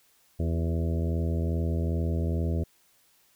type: harmonic tone with a mistuned harmonic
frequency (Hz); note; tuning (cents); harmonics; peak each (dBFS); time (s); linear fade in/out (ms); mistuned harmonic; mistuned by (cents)
82.41; E2; 0; 1 / 2 / 3 / 4 / 5 / 6 / 7 / 8; -26 / -32 / -36 / -38 / -40 / -42 / -43 / -44; 0.39-2.64; 10; 4; +41
effects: white hiss -64 dBFS RMS until 3.35 s